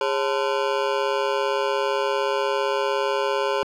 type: ring-modulated tone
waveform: 25% pulse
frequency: 477.9 Hz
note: A#4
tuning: 43 cents sharp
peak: -14 dBFS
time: 0.01-3.63 s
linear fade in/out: 0 ms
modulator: 68.7 Hz
effects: low-pass 4000 Hz 12 dB/octave + 9-bit